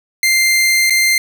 sawtooth tone with dropouts, 2093 Hz, C7, in tune, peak -7 dBFS, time 0.23-1.18 s, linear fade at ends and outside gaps 2 ms, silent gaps 0.898-0.905 s, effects none

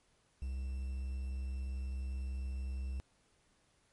triangle tone with quantisation, 65.4 Hz, C2, in tune, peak -34 dBFS, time 0.42-3 s, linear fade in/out 0 ms, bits 10, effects pink hiss -72 dBFS RMS until 3.92 s + MP3 48 kbps

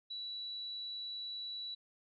sine tone, 3935 Hz, B7, 7 cents flat, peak -40 dBFS, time 0.1-1.75 s, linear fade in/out 10 ms, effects none

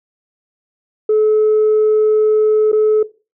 sine tone with dropouts, 430 Hz, A4, 40 cents flat, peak -8 dBFS, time 1.09-3.03 s, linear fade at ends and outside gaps 5 ms, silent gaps 2.718-2.728 s, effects noise-tail reverb RT60 0.3 s tail -17 dB re dry + tanh soft clip ceiling -7 dBFS

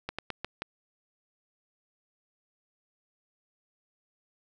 slowing click train, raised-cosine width 0.3 ms, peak -17 dBFS, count 5, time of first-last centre 0.09-0.62 s, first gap 96 ms, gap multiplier 1.22, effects none

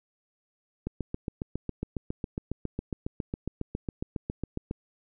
click train, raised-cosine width 3 ms, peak -18 dBFS, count 29, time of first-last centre 0.87-4.711 s, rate 7.29 Hz, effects none

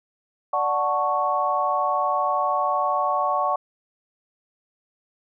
sine chord, D major seventh, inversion none, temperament equal, 587.3 / 740 / 880 / 1108.7 Hz, D5 / F#5 / A5 / C#6, 0 / 0 / 0 / 0 cents, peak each -27 / -25 / -28 / -23 dBFS, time 0.53-3.56 s, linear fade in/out 5 ms, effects none

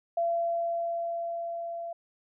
sine tone with level ramp, 679 Hz, F5, 49 cents flat, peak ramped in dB -24 to -34 dBFS, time 0.17-1.93 s, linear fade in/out 5 ms, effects none

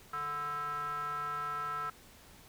square tone with band-pass filter, 146.5 Hz, D3, 4 cents flat, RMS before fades -37 dBFS, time 0.13-1.9 s, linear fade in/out 5 ms, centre 1300 Hz, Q 8.1, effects pink hiss -57 dBFS RMS until 2.48 s

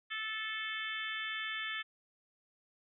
harmonic tone with a mistuned harmonic, 437.3 Hz, A4, 11 cents flat, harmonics 3 / 4 / 5 / 6 / 7 / 8, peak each -45 / -40 / -43 / -47 / -44 / -45 dBFS, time 0.1-1.83 s, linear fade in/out 20 ms, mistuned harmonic 7, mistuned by +16 cents, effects none

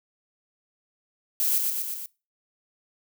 violet noise with echo, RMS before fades -24 dBFS, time 1.4-1.58 s, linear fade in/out 0 ms, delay 120 ms, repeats 4, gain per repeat -3 dB, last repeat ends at 2.06 s, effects noise-tail reverb RT60 0.3 s tail -23 dB re dry

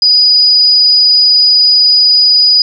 sine tone, 4938 Hz, D#8, 14 cents flat, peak -4 dBFS, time 0.02-2.62 s, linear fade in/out 2 ms, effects none

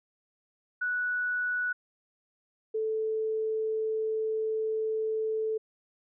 sine tone pair in turn, 1475 / 438.5 Hz, F#6 / A4, -6 / -6 cents, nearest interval octave + major sixth, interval 2100 cents, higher first, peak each -27 dBFS, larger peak neither, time 0.81-1.73 / 2.74-5.58 s, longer second, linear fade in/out 10 ms, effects none

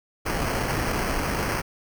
pink noise with sample-and-hold, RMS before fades -26 dBFS, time 0.25-1.62 s, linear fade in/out 20 ms, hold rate 3675 Hz, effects none

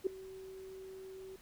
sine tone with ADSR envelope, 380 Hz, F#4, 46 cents sharp, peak -26 dBFS, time 0.04-1.36 s, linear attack 27 ms, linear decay 4 ms, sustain -20 dB, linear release 3 ms, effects pink hiss -61 dBFS RMS until 1.41 s

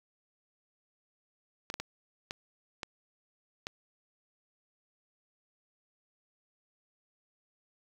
clicks, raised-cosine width 0.2 ms, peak -19 dBFS, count 6, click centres 1.701 / 1.741 / 1.8 / 2.309 / 2.832 / 3.669 s, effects 8-bit

